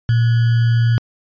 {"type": "tone with sample-and-hold", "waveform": "sine", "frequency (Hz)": 116.54, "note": "A#2", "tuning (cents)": 0, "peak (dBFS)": -11, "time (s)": [0.09, 0.98], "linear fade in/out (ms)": 0, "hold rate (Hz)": 1575, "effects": ["resampled to 11025 Hz"]}